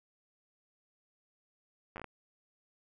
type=slowing click train; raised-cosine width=0.5 ms; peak=-28 dBFS; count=6; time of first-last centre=1.96-2.043 s; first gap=9 ms; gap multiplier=1.31; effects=none